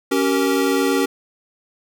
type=chord; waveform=square; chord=G diminished; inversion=second; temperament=equal with one note detuned; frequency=277.2 / 385.7 / 466.2 Hz; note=Db4 / G4 / Bb4; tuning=0 / -28 / 0 cents; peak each=-20 / -21 / -23 dBFS; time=0.11-1.06 s; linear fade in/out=10 ms; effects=none